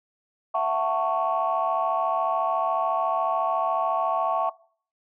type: chord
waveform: sine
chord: F# minor seventh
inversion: third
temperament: just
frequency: 666 / 740 / 888 / 1110 Hz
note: E5 / F#5 / A5 / C#6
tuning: +18 / 0 / +16 / +2 cents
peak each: -26 / -27 / -29 / -25 dBFS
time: 0.54-4.5 s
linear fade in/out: 10 ms
effects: noise-tail reverb RT60 0.5 s tail -21 dB re dry + tanh soft clip ceiling -13 dBFS